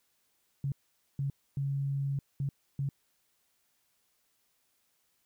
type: tone bursts at uneven times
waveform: sine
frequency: 138.8 Hz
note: C#3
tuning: 3 cents sharp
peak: -29 dBFS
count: 5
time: 0.64-0.72 / 1.19-1.3 / 1.57-2.19 / 2.4-2.49 / 2.79-2.89 s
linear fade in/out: 2 ms
effects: white hiss -74 dBFS RMS until 5.25 s